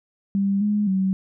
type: tone with pitch steps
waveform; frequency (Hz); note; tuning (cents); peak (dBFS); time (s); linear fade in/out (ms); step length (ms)
sine; 197.6 / 208.2 / 190.4; G3 / G#3 / F#3; +14 / +5 / +50; -18; 0.35-1.13; 0; 260
effects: none